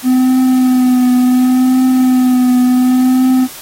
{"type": "tone with vibrato", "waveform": "triangle", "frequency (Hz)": 253.7, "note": "B3", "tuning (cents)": 47, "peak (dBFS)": -5, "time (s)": [0.03, 3.48], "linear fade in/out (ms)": 50, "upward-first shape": "triangle", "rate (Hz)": 0.69, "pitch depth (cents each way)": 30, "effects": ["white hiss -31 dBFS RMS until 3.61 s", "AAC 48 kbps"]}